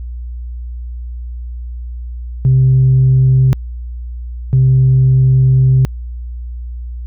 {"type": "tone pair in turn", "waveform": "sine", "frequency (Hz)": [130.81, 130.81], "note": ["C3", "C3"], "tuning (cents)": [0, 0], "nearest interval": "unison", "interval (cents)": 0, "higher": "neither", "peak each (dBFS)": [-5, -5], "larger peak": "neither", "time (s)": [[2.45, 3.53], [4.53, 5.85]], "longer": "second", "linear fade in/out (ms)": 0, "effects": ["tanh soft clip ceiling -3 dBFS", "added 60 Hz sine -22 dBFS peak until 7.06 s"]}